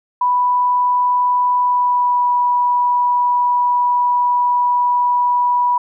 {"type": "tone with pitch glide", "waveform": "sine", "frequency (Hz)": [987.8, 978.1], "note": ["B5", "B5"], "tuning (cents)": [0, -17], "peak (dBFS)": -12, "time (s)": [0.21, 5.78], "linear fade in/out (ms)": 5, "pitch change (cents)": -17, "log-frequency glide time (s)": [1.59, 2.31], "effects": []}